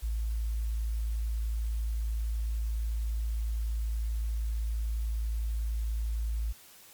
sine tone, 55.4 Hz, A1, 13 cents sharp, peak -28 dBFS, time 0.02-6.53 s, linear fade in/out 20 ms, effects white hiss -54 dBFS RMS until 6.93 s + MP3 96 kbps

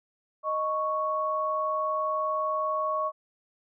sine tone pair together, 621.2 / 1108.7 Hz, D#5 / C#6, -3 / 0 cents, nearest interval minor seventh, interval 1003 cents, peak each -30 / -27 dBFS, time 0.43-3.12 s, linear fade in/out 50 ms, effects none

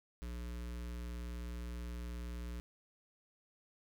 square tone with notch filter, 59.5 Hz, A#1, 36 cents sharp, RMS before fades -43 dBFS, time 0.22-2.6 s, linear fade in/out 0 ms, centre 750 Hz, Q 1.8, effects none

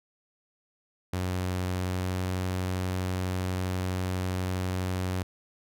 sawtooth tone with pitch glide, 91.5 to 92.24 Hz, F#2 to F#2, -19 to -5 cents, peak -24 dBFS, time 1.13-5.23 s, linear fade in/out 5 ms, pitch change +14 cents, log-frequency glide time 1.76-2.21 s, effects none

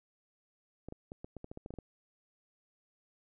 clicks, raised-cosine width 2 ms, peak -30 dBFS, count 12, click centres 0.886 / 0.924 / 1.119 / 1.245 / 1.367 / 1.444 / 1.515 / 1.574 / 1.661 / 1.706 / 1.739 / 1.787 s, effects none

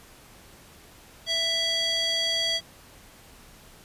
square tone with band-pass filter, 661 Hz, E5, 5 cents sharp, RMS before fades -26 dBFS, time 1.26-2.61 s, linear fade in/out 50 ms, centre 3900 Hz, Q 7.2, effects pink hiss -51 dBFS RMS until 3.84 s + resampled to 32000 Hz

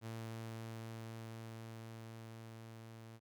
sawtooth tone with level ramp, 113 Hz, A2, 47 cents sharp, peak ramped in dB -39 to -48 dBFS, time 0.01-3.2 s, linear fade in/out 50 ms, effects none

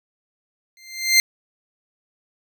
20% pulse tone with exponential growth, 2091 Hz, C7, 2 cents flat, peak -4 dBFS, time 0.77-1.2 s, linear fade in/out 1 ms, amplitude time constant 92 ms, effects none

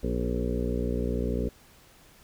harmonic tone with a mistuned harmonic, 60.3 Hz, B1, 41 cents flat, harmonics 1 / 2 / 3 / 4 / 5 / 6 / 7 / 8 / 9, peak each -30 / -36 / -34 / -33 / -38 / -40 / -35 / -36 / -41 dBFS, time 0.03-1.49 s, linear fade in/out 5 ms, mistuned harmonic 6, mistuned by +32 cents, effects pink hiss -56 dBFS RMS until 2.23 s

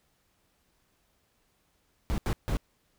brown noise bursts at uneven times, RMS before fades -28 dBFS, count 3, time 2.1-2.18 / 2.26-2.33 / 2.48-2.57 s, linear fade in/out 0 ms, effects pink hiss -71 dBFS RMS until 2.98 s

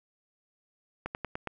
slowing click train, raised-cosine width 0.5 ms, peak -19 dBFS, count 5, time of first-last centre 1.06-1.473 s, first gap 89 ms, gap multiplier 1.1, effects none

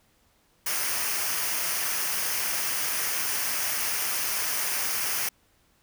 white noise with comb filter, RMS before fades -28 dBFS, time 0.66-5.29 s, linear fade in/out 5 ms, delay 0.26 ms, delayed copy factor -0.55, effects pink hiss -65 dBFS RMS until 5.82 s

